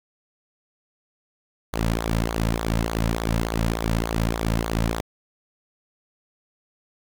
sawtooth tone with flanger, 56.1 Hz, A1, 34 cents sharp, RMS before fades -24 dBFS, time 1.73-5.01 s, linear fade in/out 5 ms, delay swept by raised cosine 0.36 to 2.76 ms, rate 3.4 Hz, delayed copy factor -0.7, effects 9-bit

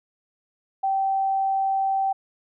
sine tone, 776 Hz, G5, 18 cents flat, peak -20 dBFS, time 0.83-2.13 s, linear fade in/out 10 ms, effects none

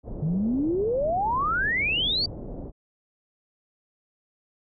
pink low-pass noise, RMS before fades -36 dBFS, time 0.03-2.72 s, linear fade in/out 50 ms, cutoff 600 Hz, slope 24 dB/octave
sine exponential sweep, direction up, 147.5 to 4699 Hz, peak -22 dBFS, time 0.22-2.26 s, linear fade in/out 5 ms
effects none

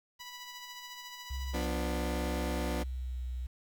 10% pulse tone with tremolo, 984 Hz, B5, 7 cents flat, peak -34 dBFS, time 0.19-1.68 s, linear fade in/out 20 ms, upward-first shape sine, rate 14 Hz, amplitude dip 40%
sine tone with pitch glide, 65.9 to 62.35 Hz, C2 to B1, +13 to +17 cents, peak -34 dBFS, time 1.3-3.47 s, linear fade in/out 10 ms, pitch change -96 cents, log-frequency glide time 2.54-3.18 s
20% pulse chord, B diminished, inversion second, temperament just, 177.8 / 246.9 / 296.3 Hz, F3 / B3 / D4, +31 / 0 / +15 cents, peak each -33 dBFS, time 1.53-2.84 s, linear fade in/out 20 ms
effects 10-bit

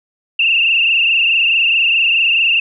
sine tone with frequency modulation, 2720 Hz, F7, 46 cents flat, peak -10 dBFS, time 0.39-2.6 s, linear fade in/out 5 ms, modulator 24.7 Hz, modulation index 4.3, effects none

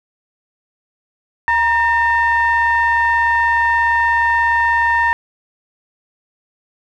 triangle ring-modulated tone, 438.4 Hz, A4, 6 cents flat, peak -7 dBFS, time 1.48-5.13 s, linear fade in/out 0 ms, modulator 1380 Hz, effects none

